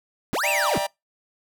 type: linear two-way sweep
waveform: square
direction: up then down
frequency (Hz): 103.4 to 2794 to 103.4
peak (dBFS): -23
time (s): 0.33-0.78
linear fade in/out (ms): 0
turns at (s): 0.49
type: chord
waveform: 45% pulse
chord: E half-diminished seventh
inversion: third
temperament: just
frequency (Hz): 593.3 / 659.3 / 791.1 / 949.3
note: D5 / E5 / G5 / Bb5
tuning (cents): +18 / 0 / +16 / +31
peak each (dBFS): -27 / -33 / -29 / -29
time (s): 0.43-0.87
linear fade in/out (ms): 10
effects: noise-tail reverb RT60 0.2 s tail -25 dB re dry